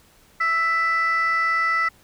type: tone pair together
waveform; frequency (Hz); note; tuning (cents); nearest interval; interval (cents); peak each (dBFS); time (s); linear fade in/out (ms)
sine; 1320.3 / 1984; E6 / B6; +2 / +7; perfect fifth; 705; -19; 0.4-1.89; 10
effects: tanh soft clip ceiling -15 dBFS + pink hiss -55 dBFS RMS until 2.03 s